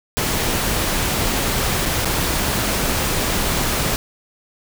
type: noise with dropouts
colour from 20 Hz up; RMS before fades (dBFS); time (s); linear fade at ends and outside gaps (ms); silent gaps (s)
pink; -20; 0.17-3.96; 0; 1.855-1.859 / 2.047-2.055
effects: none